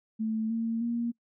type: tone with pitch steps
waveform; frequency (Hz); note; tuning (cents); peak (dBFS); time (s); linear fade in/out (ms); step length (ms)
sine; 220.3 / 227.7 / 235.3; A3 / A#3 / A#3; +2 / -40 / +16; -27; 0.19-1.12; 20; 310
effects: noise-tail reverb RT60 0.1 s tail -24 dB re dry